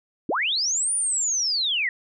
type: linear two-way sweep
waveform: sine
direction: up then down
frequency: 207.7 to 9590 to 1846 Hz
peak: -21 dBFS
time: 0.29-1.89 s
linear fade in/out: 2 ms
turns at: 0.94 s
effects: none